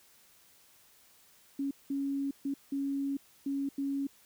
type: tone bursts at uneven times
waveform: sine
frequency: 277.2 Hz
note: C#4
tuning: in tune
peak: -30 dBFS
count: 6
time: 1.59-1.71 / 1.9-2.31 / 2.45-2.54 / 2.72-3.17 / 3.46-3.69 / 3.78-4.07 s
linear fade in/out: 5 ms
effects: white hiss -62 dBFS RMS until 4.25 s